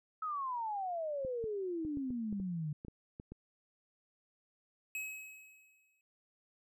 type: exponential sweep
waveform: sine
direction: down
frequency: 1300 to 145.6 Hz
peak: -35 dBFS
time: 0.22-2.73 s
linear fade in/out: 5 ms
type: clicks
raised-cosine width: 3 ms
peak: -33 dBFS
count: 11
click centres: 1.249 / 1.441 / 1.85 / 1.972 / 2.105 / 2.327 / 2.4 / 2.849 / 2.883 / 3.199 / 3.32 s
type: tone with exponential decay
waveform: square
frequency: 2559 Hz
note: D#7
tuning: 48 cents sharp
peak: -37 dBFS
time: 4.95-6.01 s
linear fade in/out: 1 ms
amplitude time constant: 230 ms
effects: none